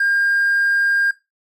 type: tone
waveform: triangle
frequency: 1608 Hz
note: G6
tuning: 44 cents sharp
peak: -12 dBFS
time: 0-1.11 s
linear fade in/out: 5 ms
effects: noise-tail reverb RT60 0.2 s tail -17 dB re dry + tanh soft clip ceiling -9 dBFS